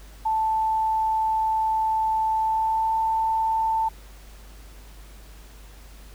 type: tone with pitch glide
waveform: sine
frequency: 880 to 889.2 Hz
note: A5 to A5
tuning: 0 to +18 cents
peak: -20 dBFS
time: 0.25-3.89 s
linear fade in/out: 10 ms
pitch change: +18 cents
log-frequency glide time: 2.39-2.95 s
effects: added 50 Hz sine -43 dBFS peak until 6.14 s + pink hiss -51 dBFS RMS until 6.14 s